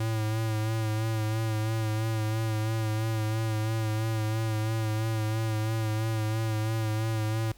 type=tone with vibrato; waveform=square; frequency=110 Hz; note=A2; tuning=in tune; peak=-27 dBFS; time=0-7.52 s; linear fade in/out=5 ms; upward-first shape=sine; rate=3 Hz; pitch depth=34 cents each way; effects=added 50 Hz sine -53 dBFS peak until 7.57 s + pink hiss -59 dBFS RMS until 7.57 s